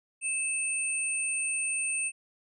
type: tone pair together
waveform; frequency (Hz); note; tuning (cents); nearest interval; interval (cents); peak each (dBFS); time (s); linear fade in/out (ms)
sine; 2621 / 8844; E7 / C#9; -11 / -5; octave + major sixth; 2106; -31 / -30; 0.21-2.12; 50
effects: none